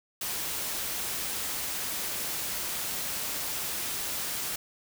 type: noise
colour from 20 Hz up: white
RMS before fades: -33 dBFS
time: 0.21-4.56 s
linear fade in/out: 5 ms
effects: none